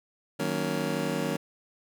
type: chord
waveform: 25% pulse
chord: D# minor seventh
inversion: none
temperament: just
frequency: 155.56 / 186.68 / 233.3 / 280 Hz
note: D#3 / F#3 / A#3 / C#4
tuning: 0 / +16 / +2 / +18 cents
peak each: -30 dBFS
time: 0.39-1.37 s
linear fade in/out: 10 ms
effects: none